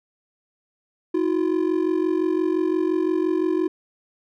triangle ring-modulated tone, 342.4 Hz, F4, 34 cents flat, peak -14 dBFS, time 1.14-3.68 s, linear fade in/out 5 ms, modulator 22.9 Hz, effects none

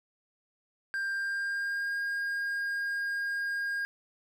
triangle tone with pitch glide, 1589 to 1620.5 Hz, G6 to G#6, +23 to -43 cents, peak -28 dBFS, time 0.94-3.85 s, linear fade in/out 0 ms, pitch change +34 cents, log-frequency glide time 1.12-1.96 s, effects none

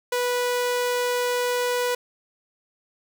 sawtooth tone, 491.2 Hz, B4, 9 cents flat, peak -18 dBFS, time 0.12-1.95 s, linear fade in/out 5 ms, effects none

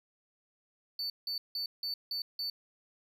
triangle tone bursts, 4500 Hz, C#8, 25 cents sharp, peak -32 dBFS, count 6, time 0.99-2.5 s, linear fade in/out 2 ms, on 110 ms, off 170 ms, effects none

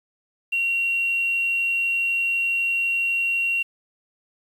sine tone, 2746 Hz, F7, 30 cents flat, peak -19 dBFS, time 0.52-3.63 s, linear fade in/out 10 ms, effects tanh soft clip ceiling -15 dBFS + 8-bit

